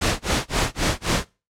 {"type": "noise with tremolo", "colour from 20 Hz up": "pink", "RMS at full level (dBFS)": -19, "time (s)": [0.01, 1.27], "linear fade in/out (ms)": 10, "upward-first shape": "sine", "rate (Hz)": 3.8, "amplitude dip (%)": 100, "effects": ["noise-tail reverb RT60 0.3 s tail -23 dB re dry", "low-pass 8000 Hz 12 dB/octave"]}